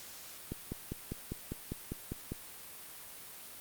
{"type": "click train", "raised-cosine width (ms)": 3, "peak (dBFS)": -24, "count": 10, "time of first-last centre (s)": [0.52, 2.32], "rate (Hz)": 5, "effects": ["white hiss -49 dBFS RMS until 3.6 s", "Opus 48 kbps"]}